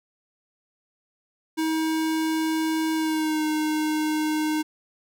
square tone with pitch glide, 318.4 to 308.3 Hz, D#4 to D#4, +40 to -16 cents, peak -23 dBFS, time 1.57-4.63 s, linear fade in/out 20 ms, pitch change -56 cents, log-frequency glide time 2.94-3.45 s, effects none

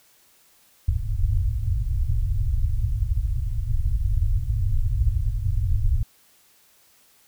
pink low-pass noise, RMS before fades -22 dBFS, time 0.88-6.03 s, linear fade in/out 5 ms, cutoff 120 Hz, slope 96 dB/octave, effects white hiss -58 dBFS RMS until 7.27 s

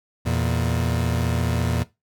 30% pulse tone pair together, 83.6 / 117.98 Hz, E2 / A#2, +25 / +21 cents, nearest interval tritone, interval 596 cents, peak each -21 dBFS, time 0.25-1.84 s, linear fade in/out 20 ms, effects noise-tail reverb RT60 0.2 s tail -17 dB re dry

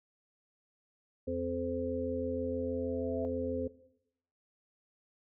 harmonic tone, 86.3 Hz, F2, 20 cents flat, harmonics 1 / 3 / 5 / 6, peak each -41 / -37 / -39 / -36 dBFS, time 1.27-3.68 s, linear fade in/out 10 ms
sine tone with exponential growth, 659.3 Hz, E5, in tune, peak -34 dBFS, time 2.23-3.25 s, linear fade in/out 0 ms, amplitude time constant 220 ms
effects noise-tail reverb RT60 0.8 s tail -17 dB re dry

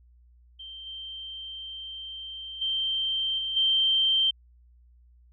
sine tone with level steps, 3136 Hz, G7, in tune, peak -39 / -36 / -25 / -28 / -20 dBFS, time 0.59-4.31 s, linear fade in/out 10 ms, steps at 0.86 / 2.61 / 3.38 / 3.56 s, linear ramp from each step 10 ms, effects added 60 Hz sine -54 dBFS peak until 5.32 s

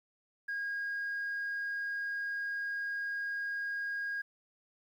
sine tone, 1632 Hz, G#6, 31 cents flat, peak -32 dBFS, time 0.48-4.22 s, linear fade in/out 10 ms, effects tanh soft clip ceiling -31 dBFS + 11-bit

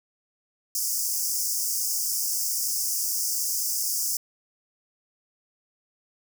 pink high-pass noise, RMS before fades -27 dBFS, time 0.75-4.17 s, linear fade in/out 2 ms, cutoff 5000 Hz, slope 96 dB/octave, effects none

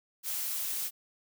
blue noise, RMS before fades -34 dBFS, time 0.23-0.91 s, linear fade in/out 50 ms, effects none

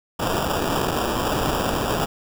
white noise with sample-and-hold, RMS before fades -23 dBFS, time 0.19-2.06 s, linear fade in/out 10 ms, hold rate 2100 Hz, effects none

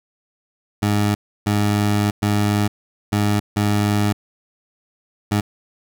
20% pulse tone bursts at uneven times, 103.5 Hz, G#2, 5 cents flat, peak -11 dBFS, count 6, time 0.82-1.15 / 1.46-2.11 / 2.22-2.68 / 3.12-3.4 / 3.56-4.13 / 5.31-5.41 s, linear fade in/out 10 ms, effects none

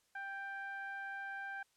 sawtooth tone with low-pass filter, 787 Hz, G5, 7 cents sharp, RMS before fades -44 dBFS, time 0.15-1.63 s, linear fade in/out 5 ms, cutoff 1700 Hz, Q 4.7, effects white hiss -75 dBFS RMS until 1.76 s + low-pass 10000 Hz 12 dB/octave

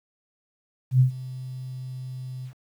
sine tone with ADSR envelope, 128.6 Hz, C3, 30 cents flat, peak -12 dBFS, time 0.91-2.54 s, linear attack 89 ms, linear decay 110 ms, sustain -20 dB, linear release 90 ms, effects 9-bit

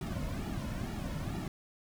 brown noise with flanger, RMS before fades -37 dBFS, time 0.01-1.48 s, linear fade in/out 2 ms, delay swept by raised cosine 1.9 to 2.56 ms, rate 2.2 Hz, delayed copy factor -0.8, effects none

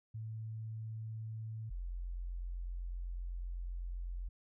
sine tone pair in turn, 110.5 / 43.96 Hz, A2 / F1, +8 / +12 cents, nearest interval octave + major third, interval 1596 cents, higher first, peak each -40 / -38 dBFS, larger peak second, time 0.14-1.7 / 1.7-4.29 s, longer second, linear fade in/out 10 ms, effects none

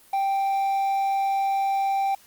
triangle tone with quantisation, 784 Hz, G5, in tune, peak -19 dBFS, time 0.13-2.15 s, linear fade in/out 5 ms, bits 7, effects white hiss -54 dBFS RMS until 2.26 s + Opus 32 kbps

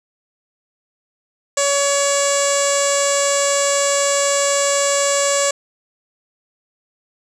sawtooth tone with low-pass filter, 564 Hz, C#5, 30 cents sharp, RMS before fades -17 dBFS, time 1.57-5.51 s, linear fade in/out 5 ms, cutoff 7600 Hz, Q 8.1, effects none

